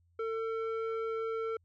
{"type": "tone with low-pass filter", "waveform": "square", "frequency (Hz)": 449.4, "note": "A4", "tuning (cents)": 37, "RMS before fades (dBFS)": -35, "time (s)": [0.19, 1.57], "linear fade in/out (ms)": 5, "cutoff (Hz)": 1500, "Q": 1.3, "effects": ["added 86 Hz sine -66 dBFS peak until 1.64 s"]}